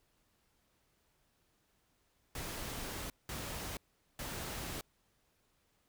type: noise bursts at uneven times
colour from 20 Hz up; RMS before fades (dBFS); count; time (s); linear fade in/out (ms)
pink; -42; 3; 2.35-3.1 / 3.29-3.77 / 4.19-4.81; 2
effects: pink hiss -75 dBFS RMS until 5.88 s